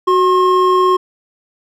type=tone pair together; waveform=triangle; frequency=370 / 1072.8 Hz; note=F#4 / C6; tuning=0 / +43 cents; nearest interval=octave + tritone; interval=1843 cents; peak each=-10 dBFS; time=0.07-0.97 s; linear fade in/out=10 ms; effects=none